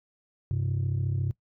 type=tone pair together; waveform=sine; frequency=96.6 / 130.81 Hz; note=G2 / C3; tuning=-25 / 0 cents; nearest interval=perfect fourth; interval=525 cents; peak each=-26 dBFS; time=0.51-1.31 s; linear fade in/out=0 ms; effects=noise-tail reverb RT60 0.1 s tail -20 dB re dry + tanh soft clip ceiling -22 dBFS